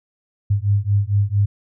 sine beating tone pair, 99.3 / 103.7 Hz, G2 / G#2, +23 / -2 cents, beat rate 4.4 Hz, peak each -18 dBFS, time 0.5-1.46 s, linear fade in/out 10 ms, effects none

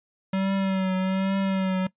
square tone with vibrato, 190.7 Hz, G3, 47 cents flat, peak -23 dBFS, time 0.33-1.87 s, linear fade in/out 5 ms, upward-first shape triangle, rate 1.2 Hz, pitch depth 41 cents each way, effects noise-tail reverb RT60 0.1 s tail -20 dB re dry + resampled to 8000 Hz

